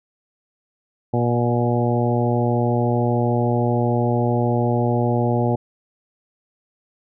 harmonic tone with a mistuned harmonic, 119.9 Hz, A#2, 49 cents sharp, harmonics 1 / 2 / 3 / 4 / 5 / 6 / 7, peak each -20 / -23 / -25 / -26 / -27 / -28 / -28 dBFS, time 1.13-5.56 s, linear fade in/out 10 ms, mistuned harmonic 6, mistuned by +16 cents, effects none

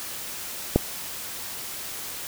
click, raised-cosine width 2 ms, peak -3 dBFS, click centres 0.76 s, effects white hiss -35 dBFS RMS until 2.27 s

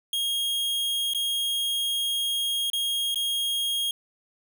45% pulse tone with dropouts, 3260 Hz, G#7, 33 cents flat, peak -24 dBFS, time 0.13-3.91 s, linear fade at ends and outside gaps 2 ms, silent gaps 1.136-1.147 / 2.701-2.732 / 3.145-3.157 s, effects none

